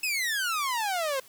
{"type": "exponential sweep", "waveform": "sawtooth", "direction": "down", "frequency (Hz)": [2637, 514], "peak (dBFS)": -23, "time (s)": [0.03, 1.2], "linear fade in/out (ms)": 5, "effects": ["white hiss -54 dBFS RMS until 1.28 s"]}